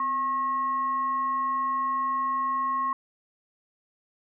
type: tone with frequency modulation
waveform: sine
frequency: 1083 Hz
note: C#6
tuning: 41 cents flat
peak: -24 dBFS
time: 0-2.93 s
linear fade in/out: 2 ms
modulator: 827 Hz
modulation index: 0.25
effects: none